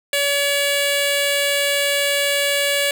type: tone with notch filter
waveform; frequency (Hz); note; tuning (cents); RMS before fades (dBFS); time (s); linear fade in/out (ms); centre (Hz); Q
10% pulse; 568; C#5; +42; -19; 0.13-2.91; 2; 1200; 1.5
effects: none